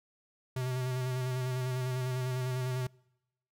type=tone with vibrato; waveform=square; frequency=127.6 Hz; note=C3; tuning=43 cents flat; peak=-32 dBFS; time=0.56-2.87 s; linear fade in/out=5 ms; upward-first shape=square; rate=10 Hz; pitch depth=23 cents each way; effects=noise-tail reverb RT60 0.9 s tail -26 dB re dry